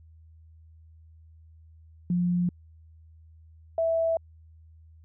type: tone pair in turn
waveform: sine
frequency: 176.6 / 657.4 Hz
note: F3 / E5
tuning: +20 / -5 cents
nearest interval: octave + major seventh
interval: 2275 cents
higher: second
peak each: -22 dBFS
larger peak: neither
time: 2.1-2.49 / 3.78-4.17 s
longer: neither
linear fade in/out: 2 ms
effects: added 80 Hz sine -50 dBFS peak until 5.04 s